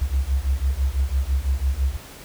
sine beating tone pair, 64.2 / 70.2 Hz, C2 / C#2, -32 / +22 cents, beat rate 6 Hz, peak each -22 dBFS, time 0.01-1.97 s, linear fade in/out 10 ms, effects pink hiss -42 dBFS RMS until 2.24 s

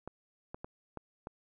clicks, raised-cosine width 1 ms, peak -27 dBFS, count 5, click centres 0.076 / 0.545 / 0.645 / 0.973 / 1.271 s, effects none

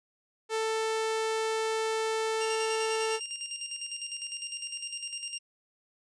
sawtooth tone, 442.7 Hz, A4, 11 cents sharp, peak -24 dBFS, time 0.49-3.2 s, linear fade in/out 50 ms
15% pulse tone with tremolo, 2794 Hz, F7, in tune, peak -26 dBFS, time 2.4-5.39 s, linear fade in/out 20 ms, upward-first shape square, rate 9.9 Hz, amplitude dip 55%
effects resampled to 22050 Hz

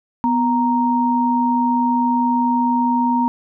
sine tone pair together, 246.9 / 932.3 Hz, B3 / A#5, 0 / 0 cents, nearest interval octave + major seventh, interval 2300 cents, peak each -17 dBFS, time 0.24-3.28 s, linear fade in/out 0 ms, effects none

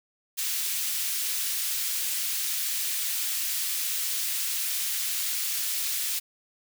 white high-pass noise, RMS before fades -29 dBFS, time 0.37-6.2 s, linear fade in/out 20 ms, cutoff 2300 Hz, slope 12 dB/octave, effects none

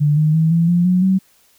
sine tone with pitch steps, 147.7 / 153.97 / 160.51 / 167.33 / 174.43 / 181.84 / 189.56 Hz, D3 / D#3 / E3 / E3 / F3 / F#3 / F#3, +10 / -18 / -46 / +26 / -2 / -30 / +42 cents, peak -11 dBFS, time 0-1.19 s, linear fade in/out 20 ms, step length 170 ms, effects white hiss -55 dBFS RMS until 1.58 s

